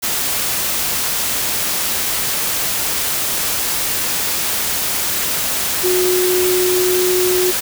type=tone in noise; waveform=sine; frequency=364.3 Hz; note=F#4; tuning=27 cents flat; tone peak=-14 dBFS; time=5.83-7.52 s; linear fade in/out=20 ms; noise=white; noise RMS=-19 dBFS; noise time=0.02-7.61 s; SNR=+2 dB; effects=none